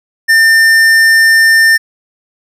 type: tone with tanh clipping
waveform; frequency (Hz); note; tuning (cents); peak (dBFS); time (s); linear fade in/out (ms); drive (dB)
sine; 1800; A6; +39; -6; 0.28-1.78; 20; 15
effects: none